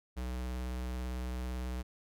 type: tone with vibrato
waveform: square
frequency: 62.4 Hz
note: B1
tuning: 19 cents sharp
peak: -36 dBFS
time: 0.16-1.83 s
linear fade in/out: 20 ms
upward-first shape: square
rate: 18 Hz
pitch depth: 18 cents each way
effects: none